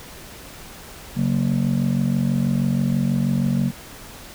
sine chord, F# major, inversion second, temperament just, 138.75 / 185 / 231.2 Hz, C#3 / F#3 / A#3, +2 / 0 / -14 cents, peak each -20 dBFS, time 1.15-3.72 s, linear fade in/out 50 ms, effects tanh soft clip ceiling -13 dBFS + pink hiss -40 dBFS RMS until 4.34 s

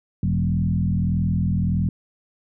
sine tone with frequency modulation, 136.7 Hz, C#3, 24 cents flat, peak -18 dBFS, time 0.23-1.89 s, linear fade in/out 2 ms, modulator 41.6 Hz, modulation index 1.7, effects none

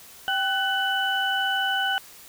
sine tone cluster, 781 / 1497 / 2983 Hz, G5 / F#6 / F#7, -7 / +20 / +13 cents, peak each -27 / -25 / -27 dBFS, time 0.28-1.98 s, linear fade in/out 0 ms, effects white hiss -47 dBFS RMS until 2.28 s

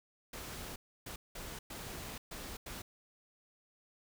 pink noise bursts at uneven times, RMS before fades -45 dBFS, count 6, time 0.33-0.76 / 1.06-1.16 / 1.35-1.59 / 1.7-2.18 / 2.31-2.57 / 2.66-2.82 s, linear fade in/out 5 ms, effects none

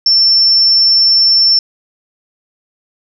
sine tone, 5390 Hz, E8, 38 cents sharp, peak -6 dBFS, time 0.06-1.59 s, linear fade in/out 2 ms, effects none

